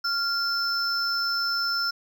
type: tone pair together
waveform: triangle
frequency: 1390 / 5294 Hz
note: F6 / E8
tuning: -9 / +7 cents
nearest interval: octave + major seventh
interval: 2316 cents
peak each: -25 dBFS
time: 0.04-1.91 s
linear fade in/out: 10 ms
effects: none